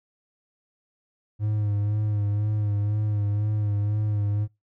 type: tone with vibrato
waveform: triangle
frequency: 104.4 Hz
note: G#2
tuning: 10 cents sharp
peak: -20 dBFS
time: 1.39-4.48 s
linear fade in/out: 50 ms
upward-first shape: sine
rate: 2 Hz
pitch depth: 36 cents each way
effects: noise-tail reverb RT60 0.2 s tail -23 dB re dry